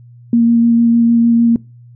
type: tone with vibrato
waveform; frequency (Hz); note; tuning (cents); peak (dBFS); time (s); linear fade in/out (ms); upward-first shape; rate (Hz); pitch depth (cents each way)
sine; 233.1; A#3; 0; -7; 0.33-1.56; 2; square; 6.6; 9
effects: noise-tail reverb RT60 0.3 s tail -23 dB re dry + added 120 Hz sine -37 dBFS peak until 1.95 s